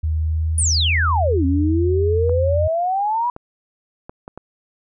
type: tone with pitch glide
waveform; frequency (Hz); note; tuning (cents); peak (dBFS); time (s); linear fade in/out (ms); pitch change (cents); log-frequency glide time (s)
sine; 78.6 to 84.73; D#2 to E2; +18 to +48; -17; 0.03-2.68; 10; +130; 0.16-1.75
type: exponential two-way sweep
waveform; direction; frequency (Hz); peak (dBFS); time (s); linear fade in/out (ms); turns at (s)
sine; down then up; 9956 to 265 to 988; -17; 0.58-3.3; 2; 1.45
type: clicks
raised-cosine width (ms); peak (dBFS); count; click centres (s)
1; -20; 5; 2.295 / 3.364 / 4.095 / 4.279 / 4.376
effects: none